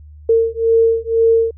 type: beating tone pair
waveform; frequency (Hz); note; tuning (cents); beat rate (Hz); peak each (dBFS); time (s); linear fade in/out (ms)
sine; 454.2 / 456.2; A#4 / A#4; -45 / -37; 2; -14; 0.29-1.51; 5
effects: added 75 Hz sine -36 dBFS peak until 1.57 s